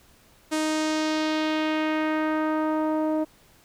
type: tone with low-pass filter sweep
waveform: sawtooth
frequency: 311.1 Hz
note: D#4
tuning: in tune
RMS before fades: -25 dBFS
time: 0.51-3.25 s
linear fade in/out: 20 ms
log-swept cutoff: 9300 to 670 Hz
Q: 1.4
effects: pink hiss -57 dBFS RMS until 3.64 s